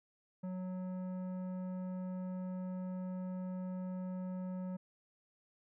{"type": "tone with tanh clipping", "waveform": "sine", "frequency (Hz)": 184.2, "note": "F#3", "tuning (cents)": -7, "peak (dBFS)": -40, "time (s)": [0.43, 4.77], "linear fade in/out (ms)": 10, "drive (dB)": 12, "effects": []}